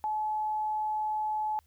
sine tone, 857 Hz, A5, 46 cents flat, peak -28 dBFS, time 0.04-1.59 s, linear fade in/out 0 ms, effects added 76 Hz sine -63 dBFS peak until 1.66 s + white hiss -71 dBFS RMS until 1.66 s

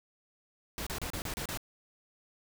pink noise bursts, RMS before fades -37 dBFS, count 7, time 0.78-1.574 s, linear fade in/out 0 ms, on 86 ms, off 32 ms, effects none

